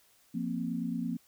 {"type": "chord", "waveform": "sine", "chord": "F suspended fourth", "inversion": "none", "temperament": "just", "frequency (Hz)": [174.61, 232.8, 261.9], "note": ["F3", "Bb3", "C4"], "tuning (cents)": [0, -2, 2], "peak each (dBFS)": [-36, -34, -36], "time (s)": [0.34, 1.17], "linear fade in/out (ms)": 10, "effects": ["white hiss -65 dBFS RMS until 1.27 s"]}